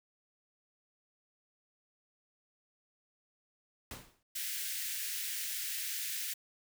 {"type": "noise with exponential decay", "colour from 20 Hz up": "pink", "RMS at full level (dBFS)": -41, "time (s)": [3.91, 4.23], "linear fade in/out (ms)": 2, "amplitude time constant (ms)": 68}
{"type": "high-pass noise", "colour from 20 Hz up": "white", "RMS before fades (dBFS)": -38, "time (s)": [4.35, 6.34], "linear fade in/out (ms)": 10, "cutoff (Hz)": 1600, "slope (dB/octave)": 48}
{"effects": []}